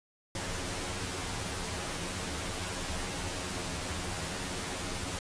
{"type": "noise with comb filter", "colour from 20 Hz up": "pink", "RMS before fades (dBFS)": -36, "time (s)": [0.35, 5.19], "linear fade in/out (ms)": 2, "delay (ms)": 11, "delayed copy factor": 0.9, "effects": ["resampled to 22050 Hz"]}